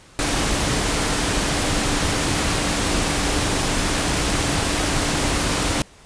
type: tone in noise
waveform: sine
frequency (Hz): 290.9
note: D4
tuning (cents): -16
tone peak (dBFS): -30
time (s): 0.19-5.82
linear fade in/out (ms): 0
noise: pink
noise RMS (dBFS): -21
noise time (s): 0.19-5.82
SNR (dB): -12
effects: pink hiss -48 dBFS RMS until 6.05 s + resampled to 22050 Hz